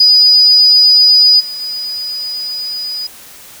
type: tone with level steps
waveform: sine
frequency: 4946 Hz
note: D#8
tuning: 11 cents flat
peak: -4 / -21 / -18 dBFS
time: 0-3.07 s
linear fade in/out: 5 ms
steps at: 1.39 / 1.6 s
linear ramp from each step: 20 ms
effects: white hiss -36 dBFS RMS until 3.6 s